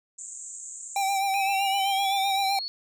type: band-pass noise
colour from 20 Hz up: white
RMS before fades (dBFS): -40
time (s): 0.18-1.19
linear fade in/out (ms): 10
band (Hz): 6800 to 8000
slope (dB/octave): 96
type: tone with vibrato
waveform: square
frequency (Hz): 784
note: G5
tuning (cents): 0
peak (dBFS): -24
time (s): 0.96-2.59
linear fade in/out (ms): 2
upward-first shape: sine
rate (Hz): 7.8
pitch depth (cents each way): 36
type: exponential sweep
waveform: sine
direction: up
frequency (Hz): 2464 to 4435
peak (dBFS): -30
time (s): 1.34-2.68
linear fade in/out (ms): 0
effects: none